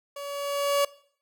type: tone with level ramp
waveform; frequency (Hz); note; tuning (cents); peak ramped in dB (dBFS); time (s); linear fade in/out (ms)
30% pulse; 567; C#5; +39; -33 to -17; 0.16-0.85; 5
effects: noise-tail reverb RT60 0.6 s tail -21 dB re dry